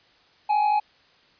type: tone pair together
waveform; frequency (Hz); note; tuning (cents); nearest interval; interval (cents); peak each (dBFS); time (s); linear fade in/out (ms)
triangle; 789.2 / 841; G5 / G#5; +11 / +22; minor second; 111; -26 / -17; 0.49-0.8; 10
effects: white hiss -58 dBFS RMS until 1.39 s + resampled to 11025 Hz